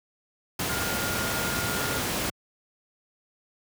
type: tone in noise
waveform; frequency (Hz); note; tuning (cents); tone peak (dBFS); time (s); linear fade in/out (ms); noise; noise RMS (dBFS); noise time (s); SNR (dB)
sine; 1417; F6; +25; -33; 0.69-1.99; 5; pink; -28; 0.59-2.3; -8
effects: high-pass 80 Hz 12 dB/octave